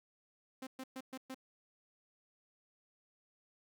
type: tone bursts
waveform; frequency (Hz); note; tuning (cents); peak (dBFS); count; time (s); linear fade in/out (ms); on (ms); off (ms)
sawtooth; 261.6; C4; 0; -39; 5; 0.62-1.345; 5; 49; 120
effects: none